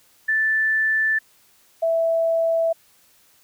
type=tone pair in turn; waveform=sine; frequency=1760 / 659.3 Hz; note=A6 / E5; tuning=0 / 0 cents; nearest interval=octave + perfect fourth; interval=1700 cents; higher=first; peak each=-17 dBFS; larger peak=neither; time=0.28-1.19 / 1.82-2.73 s; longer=neither; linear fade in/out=10 ms; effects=white hiss -57 dBFS RMS until 3.43 s